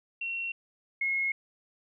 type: tone pair in turn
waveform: sine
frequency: 2728 / 2165 Hz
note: F7 / C#7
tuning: -41 / -41 cents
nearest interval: major third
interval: 400 cents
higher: first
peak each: -31 / -26 dBFS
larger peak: second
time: 0.21-0.52 / 1.01-1.32 s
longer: neither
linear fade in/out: 5 ms
effects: none